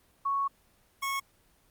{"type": "tone pair in turn", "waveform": ["sine", "25% pulse"], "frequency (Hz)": [1108.7, 1097.9], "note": ["C#6", "C#6"], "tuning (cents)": [0, -17], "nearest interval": "unison", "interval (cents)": 17, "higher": "first", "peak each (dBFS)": -26, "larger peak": "neither", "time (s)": [[0.25, 0.48], [1.02, 1.2]], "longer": "first", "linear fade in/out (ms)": 10, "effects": ["pink hiss -65 dBFS RMS until 1.7 s", "Opus 24 kbps"]}